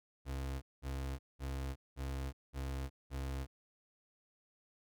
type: tone bursts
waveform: 35% pulse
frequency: 67.2 Hz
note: C2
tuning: 47 cents sharp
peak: -36 dBFS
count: 6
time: 0.25-3.47 s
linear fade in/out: 50 ms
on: 370 ms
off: 200 ms
effects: none